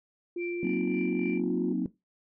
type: tone with pitch glide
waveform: sine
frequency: 349.2 to 355.5 Hz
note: F4 to F4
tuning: 0 to +31 cents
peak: -30 dBFS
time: 0.36-1.73 s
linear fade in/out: 5 ms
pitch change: +31 cents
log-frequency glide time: 0.62-0.72 s
type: tone with tremolo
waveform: sine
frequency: 2349 Hz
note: D7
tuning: in tune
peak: -37 dBFS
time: 0.37-1.41 s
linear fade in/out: 50 ms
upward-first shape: triangle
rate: 3.6 Hz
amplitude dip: 55%
type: chord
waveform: sine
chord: C half-diminished seventh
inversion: second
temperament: equal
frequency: 185 / 233.1 / 261.6 / 311.1 Hz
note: Gb3 / Bb3 / C4 / Eb4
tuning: 0 / 0 / 0 / 0 cents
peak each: -31 / -32 / -31 / -33 dBFS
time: 0.63-1.86 s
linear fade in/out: 2 ms
effects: noise-tail reverb RT60 0.2 s tail -18 dB re dry + tanh soft clip ceiling -17 dBFS